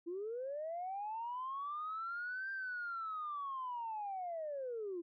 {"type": "linear two-way sweep", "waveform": "sine", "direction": "up then down", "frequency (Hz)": [329.6, 1586, 329.6], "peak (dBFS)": -38, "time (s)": [0.06, 5.02], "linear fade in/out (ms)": 20, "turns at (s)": 2.51, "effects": ["tanh soft clip ceiling -34 dBFS"]}